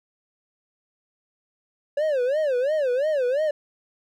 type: tone with vibrato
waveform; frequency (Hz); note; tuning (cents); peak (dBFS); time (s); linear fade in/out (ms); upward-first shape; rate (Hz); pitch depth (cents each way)
triangle; 554; C#5; -1; -18; 1.97-3.51; 5; sine; 2.9; 220
effects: none